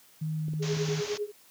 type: tone with vibrato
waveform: sine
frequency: 155.56 Hz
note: D#3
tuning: in tune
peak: -28 dBFS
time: 0.21-1.01 s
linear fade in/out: 10 ms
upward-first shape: sine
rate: 2.4 Hz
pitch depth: 9 cents each way
type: clicks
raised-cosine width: 3 ms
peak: -29 dBFS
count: 5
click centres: 0.483 / 0.536 / 0.733 / 0.769 / 0.886 s
type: tone with tremolo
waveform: sine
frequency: 415.3 Hz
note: G#4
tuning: in tune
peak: -26 dBFS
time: 0.59-1.32 s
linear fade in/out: 50 ms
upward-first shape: triangle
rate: 9.9 Hz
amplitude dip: 100%
type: low-pass noise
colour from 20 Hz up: white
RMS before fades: -39 dBFS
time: 0.62-1.18 s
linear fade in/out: 10 ms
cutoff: 6800 Hz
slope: 96 dB/octave
effects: white hiss -58 dBFS RMS until 1.5 s + high-pass 100 Hz 12 dB/octave